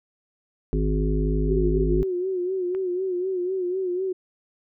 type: harmonic tone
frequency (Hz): 51.91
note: G#1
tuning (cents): 0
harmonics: 1 / 3 / 5 / 7 / 8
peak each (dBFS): -22 / -27 / -29 / -30 / -31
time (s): 0.73-2.03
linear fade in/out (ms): 0
type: tone with vibrato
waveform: sine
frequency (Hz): 367.9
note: F#4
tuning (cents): -10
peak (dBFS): -23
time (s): 1.48-4.13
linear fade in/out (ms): 10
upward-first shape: sine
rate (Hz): 4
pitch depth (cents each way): 71
type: click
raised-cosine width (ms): 0.5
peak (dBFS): -27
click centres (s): 2.749
effects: none